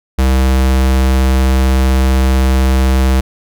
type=tone; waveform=square; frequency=65.41 Hz; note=C2; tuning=in tune; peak=-9 dBFS; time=0.18-3.21 s; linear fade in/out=10 ms; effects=none